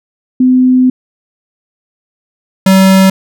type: tone pair in turn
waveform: sine / square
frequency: 254.8 / 190.88 Hz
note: C4 / G3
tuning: -46 / -46 cents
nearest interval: perfect fourth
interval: 500 cents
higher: first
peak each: -4 dBFS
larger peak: neither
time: 0.4-0.9 / 2.66-3.1 s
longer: first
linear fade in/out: 5 ms
effects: none